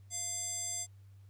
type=tone with band-pass filter; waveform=square; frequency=691 Hz; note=F5; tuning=19 cents flat; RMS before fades=-38 dBFS; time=0.1-0.87 s; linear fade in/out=50 ms; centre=7600 Hz; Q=5.7; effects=added 98 Hz sine -53 dBFS peak until 1.29 s + pink hiss -74 dBFS RMS until 1.29 s